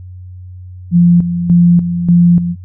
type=tone with tremolo; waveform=sine; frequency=173.4 Hz; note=F3; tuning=12 cents flat; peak=-4 dBFS; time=0.91-2.56 s; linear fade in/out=50 ms; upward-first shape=square; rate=1.7 Hz; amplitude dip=65%; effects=added 91 Hz sine -28 dBFS peak until 2.64 s